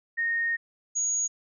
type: tone pair in turn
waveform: sine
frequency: 1851 / 6690 Hz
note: A#6 / G#8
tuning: -13 / +12 cents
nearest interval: octave + minor seventh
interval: 2225 cents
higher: second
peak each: -24 dBFS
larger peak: neither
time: 0.17-0.57 / 0.95-1.28 s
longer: first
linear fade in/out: 20 ms
effects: none